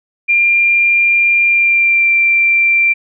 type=tone with pitch glide; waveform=sine; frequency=2391 to 2359 Hz; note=D7 to D7; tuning=+30 to +7 cents; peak=-8 dBFS; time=0.28-2.94 s; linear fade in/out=20 ms; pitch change=-23 cents; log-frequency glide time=1.45-2.1 s; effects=none